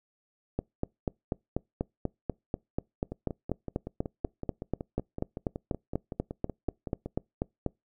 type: two click trains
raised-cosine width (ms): 2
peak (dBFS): -22 / -15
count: 22 / 30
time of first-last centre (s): 3.12-7.06 / 0.59-7.663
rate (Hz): 5.33 / 4.1
effects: noise-tail reverb RT60 0.2 s tail -26 dB re dry